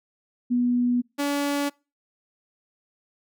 sine / sawtooth tone pair in turn, 244.4 / 285.5 Hz, B3 / D4, -18 / -49 cents, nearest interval minor third, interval 269 cents, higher second, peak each -19 dBFS, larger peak neither, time 0.5-1.02 / 1.18-1.7 s, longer neither, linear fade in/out 20 ms, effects noise-tail reverb RT60 0.3 s tail -26 dB re dry

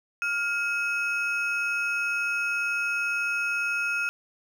triangle ring-modulated tone, 1982 Hz, B6, 6 cents sharp, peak -20 dBFS, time 0.22-4.09 s, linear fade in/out 0 ms, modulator 575 Hz, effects none

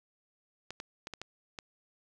clicks, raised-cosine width 0.2 ms, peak -23 dBFS, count 6, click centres 0.706 / 0.801 / 1.071 / 1.137 / 1.216 / 1.588 s, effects none

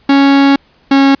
45% pulse tone pair in turn, 277.2 / 274.2 Hz, C#4 / C#4, 0 / -19 cents, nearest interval unison, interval 19 cents, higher first, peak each -5 dBFS, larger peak neither, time 0.09-0.56 / 0.91-1.15 s, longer first, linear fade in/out 5 ms, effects pink hiss -50 dBFS RMS until 1.2 s + resampled to 11025 Hz

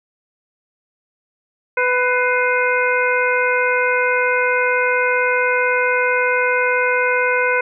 harmonic tone with a mistuned harmonic, 498 Hz, B4, 14 cents sharp, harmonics 1 / 2 / 3 / 4 / 5, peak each -19 / -22 / -19 / -22 / -24 dBFS, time 1.77-7.61 s, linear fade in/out 5 ms, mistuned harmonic 4, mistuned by +100 cents, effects none

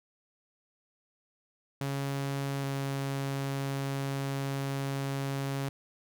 sawtooth tone pair in turn, 138.59 / 137.55 Hz, C#3 / C#3, 0 / -13 cents, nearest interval unison, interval 13 cents, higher first, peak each -27 dBFS, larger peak neither, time 1.81-2.64 / 2.64-5.69 s, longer second, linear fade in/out 2 ms, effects none

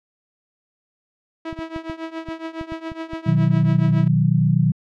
sawtooth tone with tremolo, 324.8 Hz, E4, 26 cents flat, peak -21 dBFS, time 1.45-4.08 s, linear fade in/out 5 ms, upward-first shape triangle, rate 7.2 Hz, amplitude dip 90%
clicks, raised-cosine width 5 ms, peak -22 dBFS, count 9, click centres 1.528 / 1.59 / 1.762 / 1.898 / 2.287 / 2.612 / 2.721 / 2.918 / 3.134 s
sine chord, B major, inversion none, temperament equal with one note detuned, 123.47 / 155.56 / 183.83 Hz, B2 / D#3 / F#3, 0 / 0 / -11 cents, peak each -19 / -17 / -20 dBFS, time 3.26-4.72 s, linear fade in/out 10 ms
effects low-pass 3000 Hz 12 dB/octave

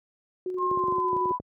sine tone with tremolo, 366.8 Hz, F#4, 15 cents flat, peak -27 dBFS, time 0.46-1.32 s, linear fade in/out 2 ms, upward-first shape square, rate 12 Hz, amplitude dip 30%
sine tone with pitch glide, 1066 to 994.6 Hz, C6 to B5, +32 to +12 cents, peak -24 dBFS, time 0.57-1.39 s, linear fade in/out 50 ms, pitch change -120 cents, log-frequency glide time 0.71-1.18 s
clicks, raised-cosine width 2 ms, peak -23 dBFS, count 11, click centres 0.714 / 0.774 / 0.838 / 0.883 / 0.924 / 0.983 / 1.131 / 1.165 / 1.257 / 1.309 / 1.4 s
effects high-pass 80 Hz 12 dB/octave

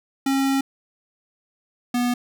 square tone pair in turn, 271.4 / 244.2 Hz, C#4 / B3, -36 / -19 cents, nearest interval major second, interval 183 cents, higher first, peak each -19 / -20 dBFS, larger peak first, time 0.26-0.61 / 1.94-2.14 s, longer first, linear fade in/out 5 ms, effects none

